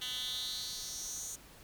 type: tone with high-pass filter sweep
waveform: 10% pulse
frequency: 251.5 Hz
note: B3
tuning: 32 cents sharp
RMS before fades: -40 dBFS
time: 0.01-1.36 s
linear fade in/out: 10 ms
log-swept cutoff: 2900 to 7100 Hz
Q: 4.2
effects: pink hiss -56 dBFS RMS until 1.63 s